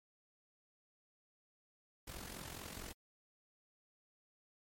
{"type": "noise with amplitude modulation", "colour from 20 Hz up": "pink", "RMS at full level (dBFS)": -45, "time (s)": [2.07, 2.93], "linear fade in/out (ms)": 10, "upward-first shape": "sine", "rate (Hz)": 44.4, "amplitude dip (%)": 70, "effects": ["MP3 64 kbps"]}